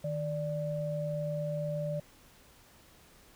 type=tone pair together; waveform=sine; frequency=154.75 / 587.3 Hz; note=D#3 / D5; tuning=-9 / 0 cents; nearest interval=octave + major seventh; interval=2309 cents; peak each=-34 / -34 dBFS; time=0.04-2 s; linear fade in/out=5 ms; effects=pink hiss -59 dBFS RMS until 3.35 s